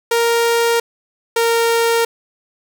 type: tone pair in turn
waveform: sawtooth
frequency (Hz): 466.2 / 462.4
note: A#4 / A#4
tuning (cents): 0 / -14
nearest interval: unison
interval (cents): 14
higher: first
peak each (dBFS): -9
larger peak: neither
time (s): 0.11-0.8 / 1.36-2.05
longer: neither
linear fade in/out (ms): 5
effects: none